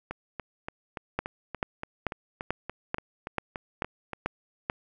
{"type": "two click trains", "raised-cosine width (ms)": 0.5, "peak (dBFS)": [-12, -19], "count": [9, 15], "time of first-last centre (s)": [[1.19, 4.699], [0.11, 4.133]], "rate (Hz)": [2.28, 3.48], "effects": []}